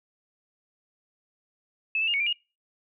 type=tone with pitch steps; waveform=sine; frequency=2608 / 2648 / 2833 / 2227 / 2372 / 2859 Hz; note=E7 / E7 / F7 / C#7 / D7 / F7; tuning=-19 / +7 / +24 / +7 / +17 / +40 cents; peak=-23 dBFS; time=1.95-2.328 s; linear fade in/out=2 ms; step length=63 ms; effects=noise-tail reverb RT60 0.3 s tail -24 dB re dry